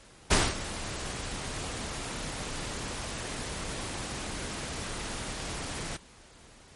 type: noise with ADSR envelope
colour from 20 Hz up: pink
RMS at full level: -21 dBFS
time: 0.3-5.97 s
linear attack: 18 ms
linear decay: 220 ms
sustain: -15 dB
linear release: 8 ms
effects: pink hiss -54 dBFS RMS until 6.75 s + MP3 48 kbps